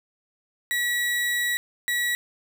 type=tone bursts at uneven times; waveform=35% pulse; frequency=1932 Hz; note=B6; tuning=39 cents flat; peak=-21 dBFS; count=2; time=0.71-1.57 / 1.88-2.15 s; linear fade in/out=0 ms; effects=none